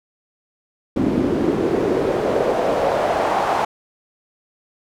pink noise with band-pass filter sweep, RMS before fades -19 dBFS, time 0.96-3.65 s, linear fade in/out 5 ms, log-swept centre 270 to 850 Hz, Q 2.6, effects none

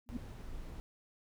sine tone with exponential growth, 240.7 Hz, B3, 44 cents flat, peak -32 dBFS, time 0.06-0.17 s, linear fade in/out 5 ms, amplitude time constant 23 ms
brown noise, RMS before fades -45 dBFS, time 0.09-0.8 s, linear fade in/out 0 ms
effects none

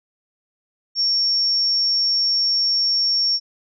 sine tone, 5490 Hz, F8, 31 cents flat, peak -16 dBFS, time 0.95-3.4 s, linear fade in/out 50 ms, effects none

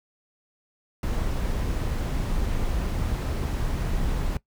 brown noise, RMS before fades -26 dBFS, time 1.03-4.37 s, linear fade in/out 2 ms, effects noise-tail reverb RT60 0.1 s tail -20 dB re dry

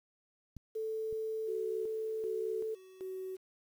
clicks, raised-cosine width 5 ms, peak -34 / -41 dBFS, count 2, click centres 0.567 / 1.127 s
sine tone, 440 Hz, A4, in tune, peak -34 dBFS, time 0.75-2.75 s, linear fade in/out 10 ms
sine tone with tremolo, 375.8 Hz, F#4, 27 cents sharp, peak -38 dBFS, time 1.47-3.37 s, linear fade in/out 20 ms, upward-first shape square, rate 1.3 Hz, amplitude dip 80%
effects 10-bit

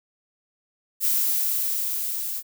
violet noise with level ramp, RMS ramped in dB -21 to -30 dBFS, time 1-2.43 s, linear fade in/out 50 ms, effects none

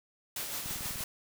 white noise with tremolo, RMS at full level -36 dBFS, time 0.36-1.04 s, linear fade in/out 2 ms, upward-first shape sine, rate 6.3 Hz, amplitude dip 40%
click train, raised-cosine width 5 ms, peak -32 dBFS, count 8, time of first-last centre 0.66-1.008 s, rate 20.1 Hz
effects none

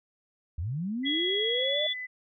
sine linear sweep, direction up, 70.5 to 622.3 Hz, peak -29 dBFS, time 0.58-1.87 s, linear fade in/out 5 ms
sine tone, 2005 Hz, B6, 26 cents sharp, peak -34 dBFS, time 1.03-2.07 s, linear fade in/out 20 ms
sine tone with pitch glide, 3322 to 3437 Hz, G#7 to A7, 0 to -41 cents, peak -27 dBFS, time 1.05-1.94 s, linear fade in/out 20 ms, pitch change +59 cents, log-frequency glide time 1.53-1.78 s
effects none

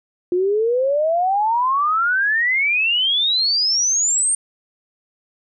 sine exponential sweep, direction up, 349.2 to 8870 Hz, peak -15 dBFS, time 0.32-4.35 s, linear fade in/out 2 ms, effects none

